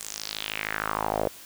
sawtooth tone with band-pass filter sweep, 53.1 Hz, G#1, 39 cents sharp, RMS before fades -31 dBFS, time 0-1.28 s, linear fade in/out 5 ms, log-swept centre 8500 to 540 Hz, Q 3.2, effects white hiss -46 dBFS RMS until 1.45 s

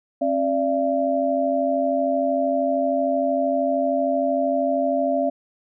sine tone cluster, 269.6 / 584 / 677 Hz, C#4 / D5 / E5, -48 / -10 / +46 cents, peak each -24 / -23 / -22 dBFS, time 0.21-5.3 s, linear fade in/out 10 ms, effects none

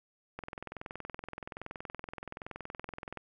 click train, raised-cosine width 0.5 ms, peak -25 dBFS, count 60, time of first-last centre 0.39-3.173 s, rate 21.2 Hz, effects none

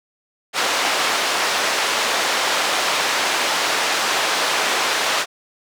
pink band-pass noise, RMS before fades -20 dBFS, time 0.53-5.26 s, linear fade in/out 50 ms, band 650 to 6000 Hz, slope 12 dB/octave, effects none

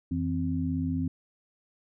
sine tone cluster, 87.1 / 162.9 / 261.5 Hz, F2 / E3 / C4, -4 / -20 / -1 cents, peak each -32 / -32 / -29 dBFS, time 0.11-1.08 s, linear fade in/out 5 ms, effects none

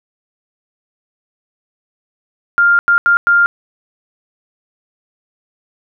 sine tone bursts at uneven times, 1400 Hz, F6, 4 cents sharp, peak -7 dBFS, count 4, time 2.58-2.79 / 2.88-2.98 / 3.06-3.17 / 3.27-3.46 s, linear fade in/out 0 ms, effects none

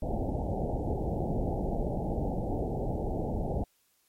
pink low-pass noise, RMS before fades -31 dBFS, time 0.02-3.64 s, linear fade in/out 5 ms, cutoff 830 Hz, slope 96 dB/octave, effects white hiss -70 dBFS RMS until 4.08 s + MP3 64 kbps

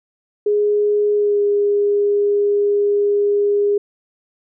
sine tone with pitch glide, 415.3 to 408.6 Hz, G#4 to G#4, 0 to -28 cents, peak -13 dBFS, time 0.46-3.78 s, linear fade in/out 5 ms, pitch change -28 cents, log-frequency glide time 1.15-1.41 s, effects none

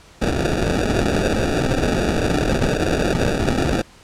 white noise with sample-and-hold, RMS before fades -19 dBFS, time 0.21-3.82 s, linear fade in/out 10 ms, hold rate 1050 Hz, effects pink hiss -47 dBFS RMS until 4.03 s + low-pass 8000 Hz 12 dB/octave

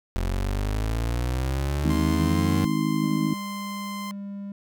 30% pulse exponential sweep, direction up, 43.65 to 94.5 Hz, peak -21 dBFS, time 0.16-2.65 s, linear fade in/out 0 ms
harmonic tone, 52.5 Hz, G#1, 19 cents sharp, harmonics 3 / 4 / 5 / 6, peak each -27 / -27 / -27 / -27 dBFS, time 1.84-3.34 s, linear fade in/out 5 ms
sawtooth tone with pitch glide, 1046.5 to 1040.5 Hz, C6 to C6, 0 to -10 cents, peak -30 dBFS, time 1.9-4.11 s, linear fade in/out 0 ms, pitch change -10 cents, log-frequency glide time 2.26-3.99 s
triangle tone, 200 Hz, G3, 35 cents sharp, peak -30 dBFS, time 3.03-4.52 s, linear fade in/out 2 ms
effects none

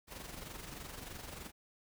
pink noise with amplitude modulation, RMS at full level -45 dBFS, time 0.07-1.52 s, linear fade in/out 50 ms, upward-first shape sine, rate 23.2 Hz, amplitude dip 55%, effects none

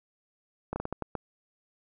slowing click train, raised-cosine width 1 ms, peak -18 dBFS, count 7, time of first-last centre 0.73-1.153 s, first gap 30 ms, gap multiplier 1.34, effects none

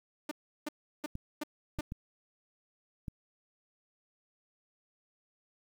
sawtooth tone bursts, 299.6 Hz, D4, 35 cents sharp, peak -30 dBFS, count 5, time 0.29-1.81 s, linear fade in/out 5 ms, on 24 ms, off 350 ms
clicks, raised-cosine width 5 ms, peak -26 dBFS, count 4, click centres 1.154 / 1.788 / 1.921 / 3.082 s
effects 10-bit

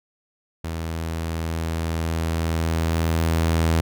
sawtooth tone with level ramp, 81.8 Hz, E2, 13 cents flat, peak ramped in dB -23 to -13 dBFS, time 0.64-3.81 s, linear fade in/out 5 ms, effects none

